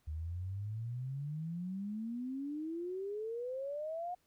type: exponential sweep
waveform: sine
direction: up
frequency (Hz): 74.9 to 728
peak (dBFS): -37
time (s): 0.07-4.15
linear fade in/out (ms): 10
effects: pink hiss -75 dBFS RMS until 4.26 s